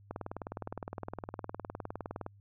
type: click train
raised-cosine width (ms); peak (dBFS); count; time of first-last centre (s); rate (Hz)
1; -24; 43; 0.11-2.264; 19.5
effects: added 100 Hz sine -56 dBFS peak until 2.4 s